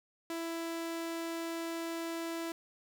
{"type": "tone", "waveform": "sawtooth", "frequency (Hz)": 331.9, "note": "E4", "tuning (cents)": 12, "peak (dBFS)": -32, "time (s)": [0.3, 2.52], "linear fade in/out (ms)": 2, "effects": ["10-bit"]}